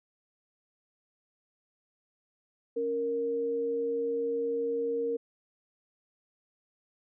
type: tone pair together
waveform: sine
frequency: 277.2 / 466.2 Hz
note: C#4 / A#4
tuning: 0 / 0 cents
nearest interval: major sixth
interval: 900 cents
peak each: -38 / -28 dBFS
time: 2.76-5.17 s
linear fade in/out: 10 ms
effects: none